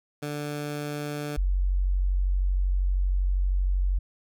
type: tone pair in turn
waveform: 15% pulse / sine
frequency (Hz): 147.2 / 46.37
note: D3 / F#1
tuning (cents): +4 / +5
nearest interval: octave + minor sixth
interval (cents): 1999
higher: first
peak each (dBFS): -24 / -21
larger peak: second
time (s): 0.22-1.37 / 1.37-3.99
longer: second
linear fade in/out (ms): 10
effects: none